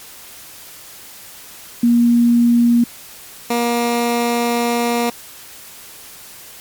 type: tone pair in turn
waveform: sine / 15% pulse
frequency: 237.2 / 237.2 Hz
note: A#3 / A#3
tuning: +30 / +30 cents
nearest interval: unison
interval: 0 cents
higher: neither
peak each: -9 dBFS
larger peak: neither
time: 1.83-2.84 / 3.5-5.1 s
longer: second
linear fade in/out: 5 ms
effects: white hiss -38 dBFS RMS until 6.6 s + MP3 96 kbps